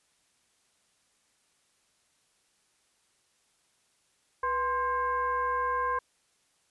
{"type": "tone with frequency modulation", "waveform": "sine", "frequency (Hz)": 1046.5, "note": "C6", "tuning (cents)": 0, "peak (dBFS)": -26, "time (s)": [4.43, 5.99], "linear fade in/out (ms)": 5, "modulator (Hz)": 554, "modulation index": 0.77, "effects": ["white hiss -70 dBFS RMS until 6.7 s", "resampled to 24000 Hz"]}